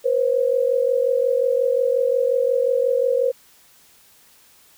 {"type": "tone pair together", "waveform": "sine", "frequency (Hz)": [485.4, 531], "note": ["B4", "C5"], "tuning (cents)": [-30, 25], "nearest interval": "major second", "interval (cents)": 155, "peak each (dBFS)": -19, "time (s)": [0.04, 3.32], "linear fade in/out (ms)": 20, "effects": ["white hiss -53 dBFS RMS until 4.77 s"]}